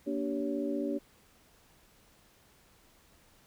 sine tone cluster, 235.8 / 291 / 387.2 / 562 Hz, A#3 / D4 / G4 / C#5, +20 / -16 / -21 / +24 cents, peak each -37 / -33 / -37 / -38 dBFS, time 0.06-0.99 s, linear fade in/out 20 ms, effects pink hiss -63 dBFS RMS until 3.46 s

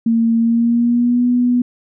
sine tone with pitch glide, 228.9 to 245.3 Hz, A#3 to B3, -31 to -12 cents, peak -11 dBFS, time 0.06-1.62 s, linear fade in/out 5 ms, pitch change +119 cents, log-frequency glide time 0.37-1.26 s, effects none

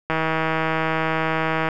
click train, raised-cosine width 0.5 ms, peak -7 dBFS, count 255, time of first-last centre 0.1-1.688 s, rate 160 Hz, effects none

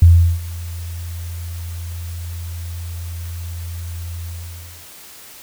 sine tone with ADSR envelope, 85 Hz, F2, 46 cents flat, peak -3 dBFS, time 0.02-4.87 s, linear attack 4 ms, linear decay 370 ms, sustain -22 dB, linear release 640 ms, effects white hiss -40 dBFS RMS until 5.42 s

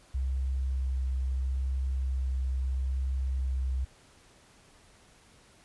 sine tone with vibrato, 65.41 Hz, C2, in tune, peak -27 dBFS, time 0.14-3.85 s, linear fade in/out 10 ms, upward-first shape sine, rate 0.76 Hz, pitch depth 12 cents each way, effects pink hiss -59 dBFS RMS until 5.64 s + resampled to 24000 Hz

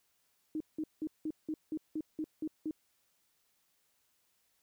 sine tone bursts, 311.1 Hz, D#4, in tune, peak -33 dBFS, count 10, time 0.55-2.71 s, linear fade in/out 2 ms, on 54 ms, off 180 ms, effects white hiss -75 dBFS RMS until 4.62 s

